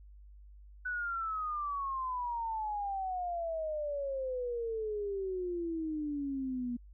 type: exponential sweep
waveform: sine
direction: down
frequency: 1499 to 238.6 Hz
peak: -33 dBFS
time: 0.85-6.77 s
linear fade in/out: 10 ms
effects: added 50 Hz sine -51 dBFS peak until 6.93 s